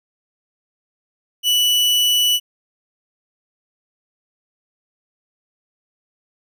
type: tone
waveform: 40% pulse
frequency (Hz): 2960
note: F#7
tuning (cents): 0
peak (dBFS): -13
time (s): 1.43-2.4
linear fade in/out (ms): 50
effects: none